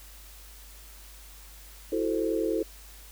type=chord; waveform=sine; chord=F# half-diminished seventh; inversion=third; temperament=equal; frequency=329.6 / 370 / 440 / 523.3 Hz; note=E4 / F#4 / A4 / C5; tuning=0 / 0 / 0 / 0 cents; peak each=-29 / -33 / -29 / -33 dBFS; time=1.92-2.63 s; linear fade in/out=5 ms; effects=added 50 Hz sine -48 dBFS peak until 3.11 s + white hiss -51 dBFS RMS until 3.11 s